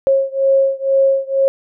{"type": "beating tone pair", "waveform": "sine", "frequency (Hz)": [541, 543.1], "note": ["C#5", "C#5"], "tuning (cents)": [-42, -36], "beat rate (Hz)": 2.1, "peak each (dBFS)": [-14, -15], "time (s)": [0.07, 1.48], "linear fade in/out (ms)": 0, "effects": []}